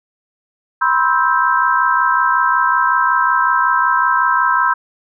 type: chord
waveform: sine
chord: C major seventh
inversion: third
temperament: just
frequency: 981.1 / 1046.5 / 1308.1 / 1569.8 Hz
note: B5 / C6 / E6 / G6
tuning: -12 / 0 / -14 / +2 cents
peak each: -17 dBFS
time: 0.81-4.74 s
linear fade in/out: 10 ms
effects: none